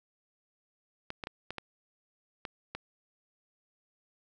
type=clicks; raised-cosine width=0.3 ms; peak=-21 dBFS; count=7; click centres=1.104 / 1.238 / 1.271 / 1.506 / 1.583 / 2.452 / 2.75 s; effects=none